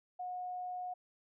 sine tone, 726 Hz, F#5, 33 cents flat, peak -38 dBFS, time 0.19-0.94 s, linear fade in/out 10 ms, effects none

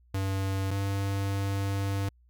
square tone pair in turn, 96.7 / 98.62 Hz, G2 / G2, -23 / +11 cents, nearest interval unison, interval 34 cents, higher second, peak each -28 dBFS, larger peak neither, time 0.14-0.71 / 0.71-2.09 s, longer second, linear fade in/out 5 ms, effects added 60 Hz sine -58 dBFS peak until 2.29 s

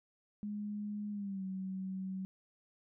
sine tone with pitch glide, 207.7 to 189.36 Hz, G#3 to F#3, 0 to +40 cents, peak -37 dBFS, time 0.43-2.25 s, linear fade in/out 0 ms, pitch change -160 cents, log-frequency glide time 1.11-1.44 s, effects none

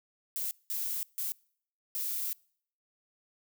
violet noise bursts at uneven times, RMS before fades -34 dBFS, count 4, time 0.36-0.51 / 0.7-1.03 / 1.18-1.32 / 1.95-2.33 s, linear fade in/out 0 ms, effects noise-tail reverb RT60 0.6 s tail -26 dB re dry

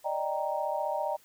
sine chord, Eb major seventh, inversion third, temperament equal, 587.3 / 622.3 / 784 / 932.3 Hz, D5 / Eb5 / G5 / Bb5, 0 / 0 / 0 / 0 cents, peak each -34 dBFS, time 0.04-1.17 s, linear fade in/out 20 ms, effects white hiss -61 dBFS RMS until 1.24 s

